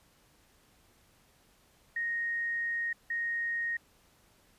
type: tone bursts at uneven times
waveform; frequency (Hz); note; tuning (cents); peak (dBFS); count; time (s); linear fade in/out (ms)
sine; 1864.7; A#6; 0; -30; 2; 1.96-2.93 / 3.1-3.77; 5
effects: pink hiss -65 dBFS RMS until 4.58 s + resampled to 32000 Hz